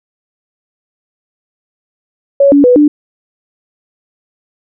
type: tone with pitch steps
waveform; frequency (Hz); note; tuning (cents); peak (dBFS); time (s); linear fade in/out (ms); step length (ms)
sine; 558 / 284.3 / 494.6 / 295.9; C#5 / C#4 / B4 / D4; +11 / +44 / +3 / +13; -3; 2.4-2.88; 5; 120
effects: none